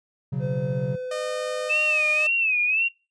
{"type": "chord", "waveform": "triangle", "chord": "B suspended second", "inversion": "none", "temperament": "just", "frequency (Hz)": [123.47, 138.9, 185.21], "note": ["B2", "C#3", "F#3"], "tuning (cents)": [0, 4, 2], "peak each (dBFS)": [-29, -24, -29], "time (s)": [0.32, 0.96], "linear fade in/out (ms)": 10}
{"type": "tone with pitch glide", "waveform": "triangle", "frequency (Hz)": [510, 506.8], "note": ["C5", "B4"], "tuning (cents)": [-44, 45], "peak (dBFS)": -27, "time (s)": [0.39, 1.72], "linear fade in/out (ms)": 50, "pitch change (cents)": -11, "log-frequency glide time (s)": [0.71, 1]}
{"type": "tone", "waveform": "sawtooth", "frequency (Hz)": 611, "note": "D#5", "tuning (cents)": -32, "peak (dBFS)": -25, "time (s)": [1.11, 2.27], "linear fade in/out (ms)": 5}
{"type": "tone with vibrato", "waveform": "sine", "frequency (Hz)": 2585, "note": "E7", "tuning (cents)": -34, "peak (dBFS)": -19, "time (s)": [1.69, 2.89], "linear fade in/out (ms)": 20, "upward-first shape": "sine", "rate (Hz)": 1.9, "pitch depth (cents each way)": 110}
{"effects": ["noise-tail reverb RT60 0.3 s tail -24 dB re dry", "resampled to 22050 Hz"]}